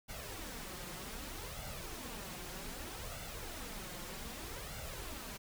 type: noise with flanger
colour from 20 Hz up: pink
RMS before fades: -45 dBFS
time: 0.08-5.38 s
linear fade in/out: 20 ms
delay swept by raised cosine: 1.4 to 5.7 ms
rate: 0.64 Hz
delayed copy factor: +0.6
effects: none